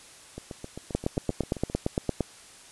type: two click trains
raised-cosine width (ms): 2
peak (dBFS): -23 / -11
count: 11 / 12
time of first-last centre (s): 0.38-1.699 / 0.95-2.207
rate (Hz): 7.58 / 8.75
effects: white hiss -50 dBFS RMS until 2.71 s + resampled to 24000 Hz